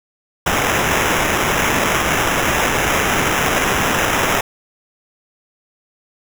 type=noise with sample-and-hold; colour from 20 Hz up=blue; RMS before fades=-17 dBFS; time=0.46-4.41 s; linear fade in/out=5 ms; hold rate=4410 Hz; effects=none